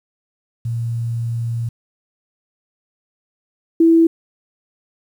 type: tone pair in turn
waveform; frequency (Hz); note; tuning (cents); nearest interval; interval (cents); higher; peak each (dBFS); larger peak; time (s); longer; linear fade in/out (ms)
sine; 116.54 / 329.6; A#2 / E4; 0 / 0; octave + tritone; 1800; second; -19 / -8; second; 0.65-1.69 / 3.8-4.07; first; 5
effects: 8-bit